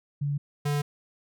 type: tone pair in turn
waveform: sine / square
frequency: 143.4 / 145.49 Hz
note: D3 / D3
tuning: -41 / -16 cents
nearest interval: unison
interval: 25 cents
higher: second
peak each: -25 / -25 dBFS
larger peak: neither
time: 0.21-0.38 / 0.65-0.82 s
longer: neither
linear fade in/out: 10 ms
effects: none